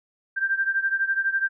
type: beating tone pair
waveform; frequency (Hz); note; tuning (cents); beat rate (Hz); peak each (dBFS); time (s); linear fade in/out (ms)
sine; 1575 / 1587; G6 / G6; +8 / +21; 12; -23 / -26; 0.36-1.49; 20
effects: none